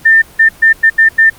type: tone bursts at uneven times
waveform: sine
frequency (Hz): 1797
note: A6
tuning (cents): +36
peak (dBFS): -3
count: 6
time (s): 0.05-0.22 / 0.39-0.49 / 0.62-0.73 / 0.83-0.9 / 0.98-1.09 / 1.18-1.3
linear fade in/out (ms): 10
effects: pink hiss -38 dBFS RMS until 1.38 s + Opus 24 kbps